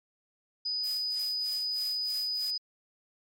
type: tone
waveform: sine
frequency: 4978 Hz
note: D#8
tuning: in tune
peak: -29 dBFS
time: 0.65-2.58 s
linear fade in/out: 10 ms
type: noise with tremolo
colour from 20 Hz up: blue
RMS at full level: -42 dBFS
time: 0.83-2.51 s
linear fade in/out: 10 ms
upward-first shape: sine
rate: 3.2 Hz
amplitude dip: 90%
effects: MP3 64 kbps